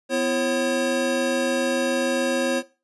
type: tone cluster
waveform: square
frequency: 250.3 / 337.3 / 542 Hz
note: B3 / E4 / C#5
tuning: +23 / +40 / -39 cents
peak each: -27 / -29 / -22 dBFS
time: 0.09-2.63 s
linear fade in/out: 50 ms
effects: noise-tail reverb RT60 0.3 s tail -18 dB re dry + resampled to 24000 Hz